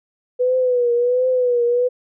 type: tone with vibrato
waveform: sine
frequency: 493.9 Hz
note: B4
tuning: in tune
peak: -14 dBFS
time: 0.39-1.89 s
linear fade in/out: 20 ms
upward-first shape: triangle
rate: 1.4 Hz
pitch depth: 75 cents each way
effects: none